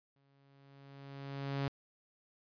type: tone with exponential growth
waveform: sawtooth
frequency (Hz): 138.59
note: C#3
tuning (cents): 0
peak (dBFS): -28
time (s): 0.16-1.68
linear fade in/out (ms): 2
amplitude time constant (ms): 330
effects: resampled to 11025 Hz

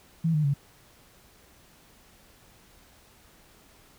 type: tone with pitch steps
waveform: sine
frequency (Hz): 163.9 / 152.04 / 141.04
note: E3 / D#3 / C#3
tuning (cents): -10 / -40 / +30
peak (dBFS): -21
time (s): 0.24-0.54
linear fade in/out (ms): 10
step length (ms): 100
effects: pink hiss -57 dBFS RMS until 3.98 s

